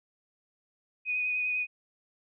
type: tone with vibrato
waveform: sine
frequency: 2490 Hz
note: D#7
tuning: 1 cent sharp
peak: -27 dBFS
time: 1.05-1.67 s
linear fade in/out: 50 ms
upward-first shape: sine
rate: 10 Hz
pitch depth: 17 cents each way
effects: none